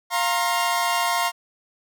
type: chord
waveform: sawtooth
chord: F suspended fourth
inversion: none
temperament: equal with one note detuned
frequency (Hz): 698.5 / 932.3 / 1067.9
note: F5 / Bb5 / C6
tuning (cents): 0 / 0 / +35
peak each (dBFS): -21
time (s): 0.1-1.32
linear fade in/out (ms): 50
effects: none